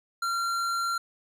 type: tone with hard clipping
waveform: sine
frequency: 1374 Hz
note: F6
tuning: 29 cents flat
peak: -28 dBFS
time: 0.22-0.98 s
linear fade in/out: 5 ms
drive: 14 dB
effects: none